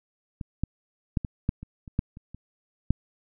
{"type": "clicks", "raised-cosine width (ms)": 5, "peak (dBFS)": [-21, -13, -11, -18, -11, -26, -29, -11, -30, -28, -8], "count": 11, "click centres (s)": [0.412, 0.636, 1.172, 1.248, 1.491, 1.63, 1.878, 1.991, 2.171, 2.346, 2.906], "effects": []}